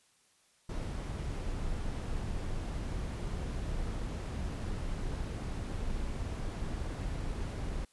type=noise; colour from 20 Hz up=brown; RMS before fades=-36 dBFS; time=0.69-7.85 s; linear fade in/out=5 ms; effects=white hiss -68 dBFS RMS until 7.92 s + resampled to 24000 Hz